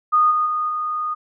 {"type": "tone with level steps", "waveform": "sine", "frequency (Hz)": 1232, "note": "D#6", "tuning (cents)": -17, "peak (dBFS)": [-12, -16, -19, -21], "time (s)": [0.12, 1.15], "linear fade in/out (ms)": 20, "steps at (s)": [0.3, 0.45, 0.68], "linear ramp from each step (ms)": 20, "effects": []}